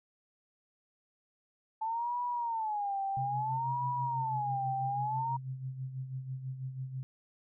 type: tone with vibrato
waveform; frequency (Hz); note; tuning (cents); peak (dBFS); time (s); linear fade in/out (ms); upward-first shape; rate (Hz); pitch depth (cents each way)
sine; 873; A5; -14; -31; 1.81-5.37; 10; sine; 0.6; 190
type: tone with tremolo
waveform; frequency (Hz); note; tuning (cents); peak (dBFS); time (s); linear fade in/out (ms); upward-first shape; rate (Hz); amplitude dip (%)
sine; 131; C3; +2; -34; 3.17-7.03; 0; sine; 6.1; 60
effects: none